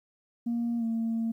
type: tone with pitch glide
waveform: sine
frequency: 235.2 to 227.3 Hz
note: A#3 to A#3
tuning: +16 to -43 cents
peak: -25 dBFS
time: 0.46-1.32 s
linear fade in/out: 10 ms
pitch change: -59 cents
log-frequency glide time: 0.78-0.84 s
effects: tanh soft clip ceiling -24 dBFS + 11-bit